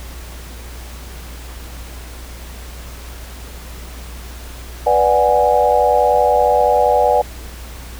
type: chord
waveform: sine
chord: G# half-diminished seventh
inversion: first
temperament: equal with one note detuned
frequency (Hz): 493.9 / 589 / 740 / 830.6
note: B4 / D5 / F#5 / G#5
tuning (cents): 0 / +5 / 0 / 0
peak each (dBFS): -16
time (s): 4.86-7.22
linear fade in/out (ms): 10
effects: added 60 Hz sine -31 dBFS peak until 7.99 s + pink hiss -37 dBFS RMS until 7.99 s